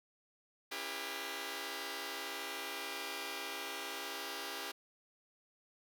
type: chord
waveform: 5% pulse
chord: C# diminished seventh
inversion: none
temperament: just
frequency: 277.2 / 332.6 / 399.1 / 479 Hz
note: C#4 / E4 / G4 / Bb4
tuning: 0 / +16 / +31 / +47 cents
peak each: -37 / -36 / -32 / -35 dBFS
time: 0.71-4.72 s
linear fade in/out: 10 ms
effects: none